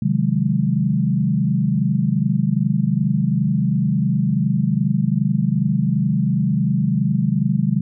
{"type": "chord", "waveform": "sine", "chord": "Ab dominant seventh", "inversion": "first", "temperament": "equal with one note detuned", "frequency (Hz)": [133.25, 155.56, 185, 207.7], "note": ["C3", "Eb3", "Gb3", "Ab3"], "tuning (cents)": [32, 0, 0, 0], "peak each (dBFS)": -21, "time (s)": [0.02, 7.81], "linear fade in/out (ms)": 5, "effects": []}